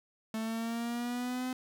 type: exponential sweep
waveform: 45% pulse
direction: up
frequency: 220 to 256.6 Hz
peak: -33 dBFS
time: 0.34-1.53 s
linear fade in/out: 2 ms
effects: none